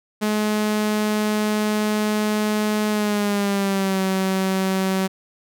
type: tone with pitch glide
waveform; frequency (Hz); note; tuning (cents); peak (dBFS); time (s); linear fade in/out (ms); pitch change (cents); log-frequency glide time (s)
sawtooth; 212.2 to 190.14; G#3 to F#3; +38 to +47; -15; 0.21-5.08; 20; -191; 2.9-4.01
effects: none